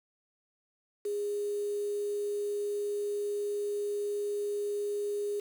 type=tone with quantisation; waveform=sine; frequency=410.7 Hz; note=G#4; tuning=19 cents flat; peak=-30 dBFS; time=1.05-5.4 s; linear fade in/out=5 ms; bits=8; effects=none

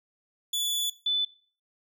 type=tone pair in turn; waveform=sawtooth / sine; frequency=3453 / 3499 Hz; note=A7 / A7; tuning=-33 / -10 cents; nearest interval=unison; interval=23 cents; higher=second; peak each=-23 / -23 dBFS; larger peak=neither; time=0.53-0.9 / 1.06-1.25 s; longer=first; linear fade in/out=5 ms; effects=noise-tail reverb RT60 0.4 s tail -17 dB re dry

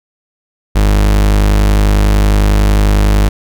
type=tone; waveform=40% pulse; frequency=51 Hz; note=G#1; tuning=31 cents flat; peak=-6 dBFS; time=0.75-3.29 s; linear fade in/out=10 ms; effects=none

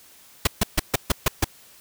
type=noise bursts; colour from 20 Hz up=pink; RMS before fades=-18 dBFS; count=7; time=0.45-1.444 s; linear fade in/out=5 ms; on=22 ms; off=140 ms; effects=white hiss -51 dBFS RMS until 1.8 s

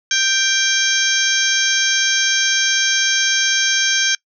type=harmonic tone with a mistuned harmonic; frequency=784 Hz; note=G5; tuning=in tune; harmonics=2 / 3 / 4 / 5 / 6 / 7 / 8; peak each=-19 / -24 / -20 / -26 / -29 / -23 / -20 dBFS; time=0.11-4.15 s; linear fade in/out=2 ms; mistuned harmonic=4; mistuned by=+40 cents; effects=noise-tail reverb RT60 0.1 s tail -25 dB re dry

